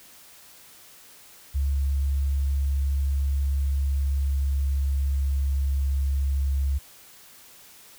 sine tone with pitch glide, 69.3 to 68.78 Hz, C#2 to C#2, 0 to -13 cents, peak -21 dBFS, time 1.54-6.79 s, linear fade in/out 20 ms, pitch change -13 cents, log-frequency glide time 3.47-5.43 s, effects white hiss -50 dBFS RMS until 7.98 s

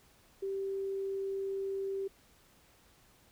sine tone, 390 Hz, G4, 9 cents flat, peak -33 dBFS, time 0.42-2.08 s, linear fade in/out 10 ms, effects pink hiss -64 dBFS RMS until 3.31 s

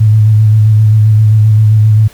sine tone with vibrato, 107.9 Hz, A2, 33 cents flat, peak -3 dBFS, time 0-2.08 s, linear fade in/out 10 ms, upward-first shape square, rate 7.6 Hz, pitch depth 23 cents each way, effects pink hiss -39 dBFS RMS until 2.13 s

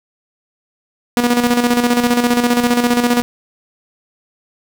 sawtooth tone with tremolo, 241.7 Hz, B3, 37 cents flat, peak -6 dBFS, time 1.17-3.22 s, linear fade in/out 0 ms, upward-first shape square, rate 15 Hz, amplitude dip 55%, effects none

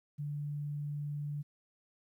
sine tone, 146.3 Hz, D3, 6 cents flat, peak -35 dBFS, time 0.18-1.43 s, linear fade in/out 20 ms, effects 12-bit

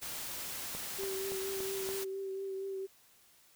white noise, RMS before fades -41 dBFS, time 0.01-2.05 s, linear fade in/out 20 ms
click train, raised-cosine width 1 ms, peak -29 dBFS, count 5, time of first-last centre 0.75-1.89 s, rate 3.51 Hz
sine tone with vibrato, 387.1 Hz, G4, 22 cents flat, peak -36 dBFS, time 0.98-2.87 s, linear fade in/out 20 ms, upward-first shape triangle, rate 4.3 Hz, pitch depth 23 cents each way
effects white hiss -64 dBFS RMS until 3.55 s

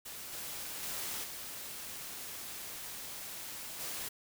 white noise with level steps, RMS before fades -45 / -42 / -39 / -44 / -40 dBFS, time 0.05-4.09 s, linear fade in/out 10 ms, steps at 0.32 / 0.82 / 1.23 / 3.79 s, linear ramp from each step 20 ms, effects none

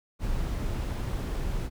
brown noise, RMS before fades -30 dBFS, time 0.19-1.7 s, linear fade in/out 50 ms, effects none

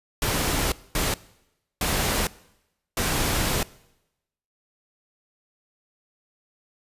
pink noise bursts at uneven times, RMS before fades -24 dBFS, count 4, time 0.22-0.72 / 0.95-1.14 / 1.81-2.27 / 2.97-3.63 s, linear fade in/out 2 ms, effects noise-tail reverb RT60 0.9 s tail -21 dB re dry + resampled to 32000 Hz

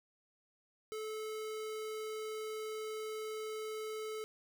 square tone, 433.9 Hz, A4, 24 cents flat, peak -40 dBFS, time 0.92-4.24 s, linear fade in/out 0 ms, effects none

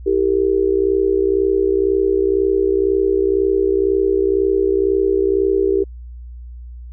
sine tone with amplitude modulation, 392 Hz, G4, in tune, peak -9 dBFS, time 0.06-5.84 s, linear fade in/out 10 ms, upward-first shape sine, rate 62 Hz, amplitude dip 90%, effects added 60 Hz sine -31 dBFS peak until 6.92 s

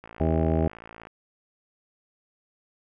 click train, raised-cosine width 0.5 ms, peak -27 dBFS, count 59, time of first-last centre 0.04-1.07 s, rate 56.3 Hz
harmonic tone, 80.4 Hz, E2, 43 cents flat, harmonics 1 / 2 / 3 / 4 / 5 / 6 / 7 / 8 / 10, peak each -25 / -27 / -29 / -30 / -30 / -36 / -35 / -31 / -35 dBFS, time 0.2-0.68 s, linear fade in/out 5 ms
effects none

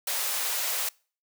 white high-pass noise, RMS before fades -29 dBFS, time 0.07-0.89 s, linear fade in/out 5 ms, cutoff 460 Hz, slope 48 dB/octave, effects noise-tail reverb RT60 0.4 s tail -25 dB re dry

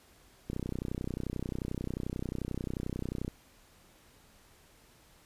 click train, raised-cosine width 3 ms, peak -22 dBFS, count 88, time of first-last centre 0.5-3.28 s, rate 31.3 Hz, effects pink hiss -61 dBFS RMS until 5.25 s + resampled to 32000 Hz

